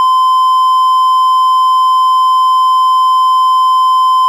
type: tone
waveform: triangle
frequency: 1030 Hz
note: C6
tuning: 28 cents flat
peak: -4 dBFS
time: 0-4.28 s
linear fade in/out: 0 ms
effects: none